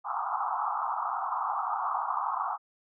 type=band-pass noise; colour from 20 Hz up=white; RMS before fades=-31 dBFS; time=0.04-2.58 s; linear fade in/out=50 ms; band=730 to 1300 Hz; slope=96 dB/octave; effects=none